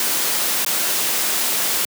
white noise with dropouts, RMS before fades -20 dBFS, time 0-1.85 s, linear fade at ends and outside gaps 1 ms, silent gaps 0.648-0.662 s, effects high-pass 200 Hz 12 dB/octave

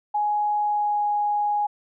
sine tone with pitch glide, 835 to 829.2 Hz, G#5 to G#5, +9 to -3 cents, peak -20 dBFS, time 0.14-1.67 s, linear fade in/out 10 ms, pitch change -12 cents, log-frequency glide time 0.6-1.05 s, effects none

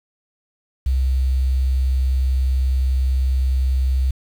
sine tone with quantisation, 65.1 Hz, C2, 8 cents flat, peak -15 dBFS, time 0.86-4.11 s, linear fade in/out 5 ms, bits 7, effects none

